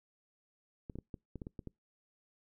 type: clicks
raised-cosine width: 3 ms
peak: -30 dBFS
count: 9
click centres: 0.898 / 0.956 / 0.987 / 1.142 / 1.357 / 1.418 / 1.469 / 1.592 / 1.673 s
effects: noise-tail reverb RT60 0.2 s tail -26 dB re dry